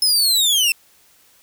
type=linear sweep; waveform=sawtooth; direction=down; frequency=5200 to 2637 Hz; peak=-11 dBFS; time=0.02-0.72 s; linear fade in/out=2 ms; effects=white hiss -54 dBFS RMS until 1.42 s